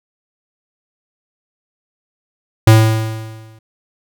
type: tone with exponential decay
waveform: square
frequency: 110.6 Hz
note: A2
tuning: 9 cents sharp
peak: -3 dBFS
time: 2.67-3.59 s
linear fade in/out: 5 ms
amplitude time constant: 200 ms
effects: none